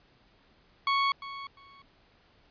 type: tone with echo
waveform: sawtooth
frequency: 1108.7 Hz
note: C#6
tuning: in tune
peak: -20 dBFS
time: 0.87-1.12 s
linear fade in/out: 2 ms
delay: 350 ms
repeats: 2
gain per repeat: -14 dB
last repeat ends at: 1.82 s
effects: pink hiss -63 dBFS RMS until 2.5 s + resampled to 11025 Hz